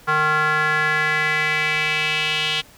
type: tone with band-pass filter sweep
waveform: square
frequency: 153.8 Hz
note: D#3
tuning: 20 cents flat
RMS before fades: -20 dBFS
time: 0.07-2.62 s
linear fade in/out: 20 ms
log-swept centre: 1300 to 3100 Hz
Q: 3.7
effects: pink hiss -48 dBFS RMS until 2.77 s